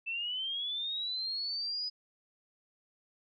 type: linear sweep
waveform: sine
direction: up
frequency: 2635 to 5000 Hz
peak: -33 dBFS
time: 0.06-1.9 s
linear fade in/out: 20 ms
effects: none